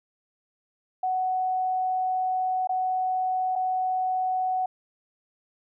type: tone with dropouts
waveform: sine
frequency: 744 Hz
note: F#5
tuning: 9 cents sharp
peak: -23 dBFS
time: 1.03-4.66 s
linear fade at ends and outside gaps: 5 ms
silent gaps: 2.673-2.692 / 3.555-3.559 s
effects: none

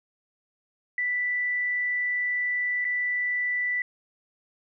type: tone with dropouts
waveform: sine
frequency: 1975.5 Hz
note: B6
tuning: in tune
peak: -24 dBFS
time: 0.98-3.82 s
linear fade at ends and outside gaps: 2 ms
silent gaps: 2.845-2.85 s
effects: none

